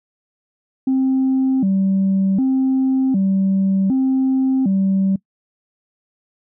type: tone with vibrato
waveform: sine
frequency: 225.6 Hz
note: A3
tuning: 44 cents sharp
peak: -12 dBFS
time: 0.87-5.16 s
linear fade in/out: 5 ms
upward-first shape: square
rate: 0.66 Hz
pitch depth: 270 cents each way
effects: noise-tail reverb RT60 0.1 s tail -23 dB re dry + tanh soft clip ceiling -11 dBFS